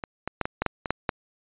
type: clicks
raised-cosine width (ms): 0.5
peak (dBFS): -17 / -14 / -10 / -12 / -9 / -8 / -15 / -7 / -8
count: 9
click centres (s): 0.038 / 0.276 / 0.413 / 0.455 / 0.62 / 0.663 / 0.858 / 0.906 / 1.092
effects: resampled to 8000 Hz